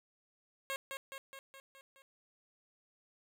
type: tone with echo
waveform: 10% pulse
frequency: 542 Hz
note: C#5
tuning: 39 cents flat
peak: -28 dBFS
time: 0.7-0.76 s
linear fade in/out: 0 ms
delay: 210 ms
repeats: 6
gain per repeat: -4 dB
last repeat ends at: 2.02 s
effects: none